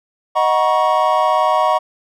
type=chord; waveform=triangle; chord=D# minor seventh; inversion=none; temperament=equal with one note detuned; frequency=622.3 / 740 / 954.1 / 1108.7 Hz; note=D#5 / F#5 / A#5 / C#6; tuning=0 / 0 / +40 / 0 cents; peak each=-16 dBFS; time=0.35-1.79 s; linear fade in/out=20 ms; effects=none